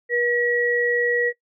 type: tone pair together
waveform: sine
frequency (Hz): 481.2 / 1918.1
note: B4 / A#6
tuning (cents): -45 / +49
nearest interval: 2 octaves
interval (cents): 2394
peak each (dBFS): -21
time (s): 0.09-1.33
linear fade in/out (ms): 50
effects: noise-tail reverb RT60 0.1 s tail -20 dB re dry